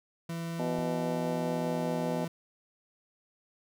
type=tone; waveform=40% pulse; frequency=167 Hz; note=E3; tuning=23 cents sharp; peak=-33 dBFS; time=0.29-2.28 s; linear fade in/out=5 ms
type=harmonic tone; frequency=124 Hz; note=B2; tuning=7 cents sharp; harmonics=2 / 3 / 4 / 5 / 6 / 7; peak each=-35 / -40 / -36 / -36 / -45 / -40 dBFS; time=0.59-2.25 s; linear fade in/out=5 ms
type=click; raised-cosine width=5 ms; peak=-35 dBFS; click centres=0.787 s
effects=none

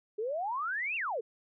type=exponential two-way sweep; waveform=sine; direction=up then down; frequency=407.2 to 2794 to 407.2 Hz; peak=-31 dBFS; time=0.18-1.21 s; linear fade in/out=10 ms; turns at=0.96 s; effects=none

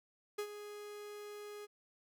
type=tone with ADSR envelope; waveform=45% pulse; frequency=415.3 Hz; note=G#4; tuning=in tune; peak=-35 dBFS; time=0.38-1.67 s; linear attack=10 ms; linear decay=74 ms; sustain=-11 dB; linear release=28 ms; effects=none

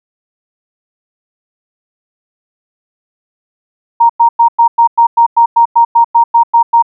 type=tone bursts; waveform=sine; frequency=932.3 Hz; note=A#5; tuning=in tune; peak=-3 dBFS; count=15; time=4-6.825 s; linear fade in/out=10 ms; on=95 ms; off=100 ms; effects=none

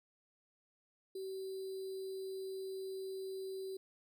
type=tone with sample-and-hold; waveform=sine; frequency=382 Hz; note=G4; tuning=45 cents flat; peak=-40 dBFS; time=1.15-3.77 s; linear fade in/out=5 ms; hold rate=4410 Hz; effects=none

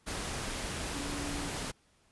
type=tone in noise; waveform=sine; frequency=286.7 Hz; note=D4; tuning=42 cents flat; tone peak=-39 dBFS; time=0.93-1.49 s; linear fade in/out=20 ms; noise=pink; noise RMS=-37 dBFS; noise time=0.06-1.72 s; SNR=-5 dB; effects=pink hiss -68 dBFS RMS until 2.11 s + resampled to 24000 Hz

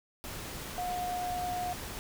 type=tone in noise; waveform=sine; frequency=719 Hz; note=F#5; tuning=50 cents flat; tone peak=-32 dBFS; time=0.78-1.73 s; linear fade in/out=0 ms; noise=pink; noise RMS=-41 dBFS; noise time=0.24-1.99 s; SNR=+6 dB; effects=none

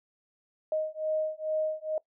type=beating tone pair; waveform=sine; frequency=622.3 / 624.6 Hz; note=D#5 / D#5; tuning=0 / +7 cents; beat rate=2.3 Hz; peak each=-31 dBFS; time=0.72-1.98 s; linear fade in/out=2 ms; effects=noise-tail reverb RT60 0.1 s tail -20 dB re dry

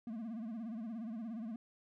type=tone with vibrato; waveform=triangle; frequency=225.1 Hz; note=A3; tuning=40 cents sharp; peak=-38 dBFS; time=0.07-1.56 s; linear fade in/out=2 ms; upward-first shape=sine; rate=17 Hz; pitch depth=120 cents each way; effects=none

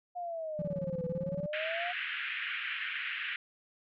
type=exponential two-way sweep; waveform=sine; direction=down then up; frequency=720 to 497.2 to 720 Hz; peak=-35 dBFS; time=0.15-1.93 s; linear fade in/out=20 ms; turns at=1.06 s
type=tone bursts; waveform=triangle; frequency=170.7 Hz; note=F3; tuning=39 cents flat; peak=-31 dBFS; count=16; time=0.59-1.46 s; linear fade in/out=2 ms; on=30 ms; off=26 ms
type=band-pass noise; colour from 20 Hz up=pink; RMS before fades=-37 dBFS; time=1.53-3.36 s; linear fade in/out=2 ms; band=1500 to 3000 Hz; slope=48 dB/octave
effects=none

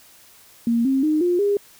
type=tone with pitch steps; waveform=sine; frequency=233.1 / 267.8 / 307.6 / 353.3 / 405.9 Hz; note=A#3 / C4 / D#4 / F4 / G#4; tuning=0 / +40 / -20 / +20 / -40 cents; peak=-16 dBFS; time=0.67-1.57 s; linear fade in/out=2 ms; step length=180 ms; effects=white hiss -50 dBFS RMS until 1.79 s

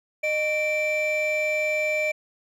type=tone pair together; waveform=triangle; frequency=612.7 / 2342 Hz; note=D#5 / D7; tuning=-27 / -5 cents; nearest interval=octave + major seventh; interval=2322 cents; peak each=-22 dBFS; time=0.23-2.12 s; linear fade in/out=10 ms; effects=tanh soft clip ceiling -16 dBFS

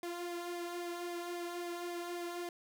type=tone with flanger; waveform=sawtooth; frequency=348.1 Hz; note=F4; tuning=6 cents flat; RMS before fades=-41 dBFS; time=0.03-2.49 s; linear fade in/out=2 ms; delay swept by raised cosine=0.7 to 2.5 ms; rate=3.7 Hz; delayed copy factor=-0.6; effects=none

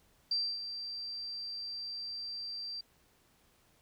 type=tone with ADSR envelope; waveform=sine; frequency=4699 Hz; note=D8; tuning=in tune; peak=-28 dBFS; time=0.31-2.81 s; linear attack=5 ms; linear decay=270 ms; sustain=-10 dB; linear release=5 ms; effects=pink hiss -68 dBFS RMS until 3.81 s

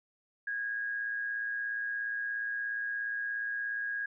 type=tone with amplitude modulation; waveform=sine; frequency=1641 Hz; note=G#6; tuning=21 cents flat; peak=-30 dBFS; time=0.47-4.06 s; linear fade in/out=5 ms; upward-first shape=sine; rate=117 Hz; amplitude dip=45%; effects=none

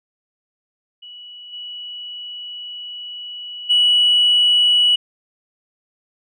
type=tone with level steps; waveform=sine; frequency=2939 Hz; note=F#7; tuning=12 cents flat; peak=-35 / -29 / -10 dBFS; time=1.02-4.96 s; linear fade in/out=10 ms; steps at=1.52 / 3.69 s; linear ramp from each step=20 ms; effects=tanh soft clip ceiling -7 dBFS

